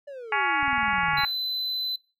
triangle exponential sweep, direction down, 587.3 to 139.3 Hz, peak -34 dBFS, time 0.07-1.21 s, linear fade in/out 10 ms
harmonic tone, 280.1 Hz, C#4, 18 cents sharp, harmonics 3 / 4 / 5 / 6 / 7 / 8 / 9 / 10, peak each -27 / -29 / -30 / -29 / -31 / -30 / -36 / -37 dBFS, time 0.32-1.25 s, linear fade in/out 2 ms
click train, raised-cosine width 5 ms, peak -29 dBFS, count 13, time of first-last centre 0.63-1.236 s, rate 19.8 Hz
triangle tone, 4027 Hz, B7, 33 cents sharp, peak -25 dBFS, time 1.17-1.96 s, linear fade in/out 5 ms
effects noise-tail reverb RT60 0.3 s tail -22 dB re dry

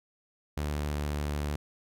sawtooth tone with pitch glide, 74 to 73.45 Hz, D2 to D2, +14 to +1 cents, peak -26 dBFS, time 0.57-1.56 s, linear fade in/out 5 ms, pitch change -13 cents, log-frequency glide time 0.71-1.32 s, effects none

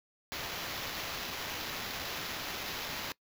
violet noise with sample-and-hold, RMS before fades -39 dBFS, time 0.32-3.12 s, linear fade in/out 0 ms, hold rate 8820 Hz, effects noise-tail reverb RT60 0.1 s tail -22 dB re dry

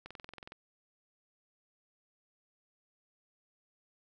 click train, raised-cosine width 0.3 ms, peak -30 dBFS, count 11, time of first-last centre 0.06-0.521 s, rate 21.7 Hz, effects none

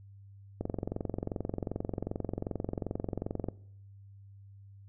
click train, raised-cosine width 2 ms, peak -20 dBFS, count 66, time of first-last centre 0.61-3.486 s, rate 22.6 Hz, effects noise-tail reverb RT60 0.7 s tail -21 dB re dry + added 99 Hz sine -50 dBFS peak until 4.88 s

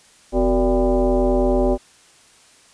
sine tone with frequency modulation, 164.4 Hz, E3, 4 cents flat, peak -14 dBFS, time 0.32-1.78 s, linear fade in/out 50 ms, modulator 209 Hz, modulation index 2.5, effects white hiss -51 dBFS RMS until 2.73 s + resampled to 22050 Hz

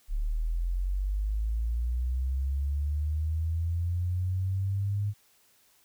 sine linear sweep, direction up, 35.44 to 103.6 Hz, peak -26 dBFS, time 0.08-5.14 s, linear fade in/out 50 ms, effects white hiss -64 dBFS RMS until 5.84 s

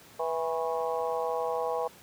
harmonic tone with a mistuned harmonic, 163.9 Hz, E3, 10 cents flat, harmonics 3 / 4 / 5 / 6 / 7, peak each -31 / -34 / -34 / -38 / -38 dBFS, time 0.19-1.88 s, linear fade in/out 10 ms, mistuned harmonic 7, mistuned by -81 cents, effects pink hiss -53 dBFS RMS until 2.02 s + high-pass 100 Hz 12 dB/octave

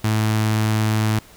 sawtooth tone with notch filter, 108.7 Hz, A2, 21 cents flat, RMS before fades -19 dBFS, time 0.04-1.19 s, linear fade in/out 5 ms, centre 500 Hz, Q 1.8, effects pink hiss -47 dBFS RMS until 1.36 s

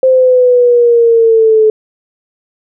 sine exponential sweep, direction down, 523.3 to 431.2 Hz, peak -4 dBFS, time 0.03-1.7 s, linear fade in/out 2 ms, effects none

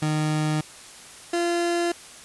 30% pulse tone pair in turn, 153.6 / 344.1 Hz, D#3 / F4, -22 / -26 cents, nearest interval octave + major second, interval 1396 cents, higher second, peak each -19 dBFS, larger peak neither, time 0.02-0.61 / 1.33-1.92 s, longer neither, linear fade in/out 5 ms, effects white hiss -44 dBFS RMS until 2.24 s + resampled to 24000 Hz

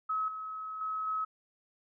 sine tone with level steps, 1283 Hz, E6, 47 cents flat, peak -29 / -37 / -32 / -30 dBFS, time 0.09-1.25 s, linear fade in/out 10 ms, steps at 0.28 / 0.81 / 1.07 s, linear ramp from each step 2 ms, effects none

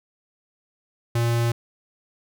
square tone, 117.5 Hz, A#2, 14 cents sharp, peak -20 dBFS, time 1.15-1.52 s, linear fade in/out 5 ms, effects none

